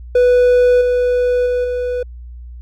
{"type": "tone with level steps", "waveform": "triangle", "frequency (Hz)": 493.9, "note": "B4", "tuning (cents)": 0, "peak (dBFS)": [-6, -10, -12, -15], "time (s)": [0.15, 2.03], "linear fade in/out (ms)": 5, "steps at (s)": [0.81, 1.46, 1.64], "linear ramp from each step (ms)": 5, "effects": ["added 60 Hz sine -30 dBFS peak until 2.61 s"]}